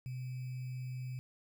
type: tone with sample-and-hold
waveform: sine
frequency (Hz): 127.4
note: C3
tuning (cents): -46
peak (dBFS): -38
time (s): 0.06-1.19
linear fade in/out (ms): 0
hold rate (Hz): 2450
effects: none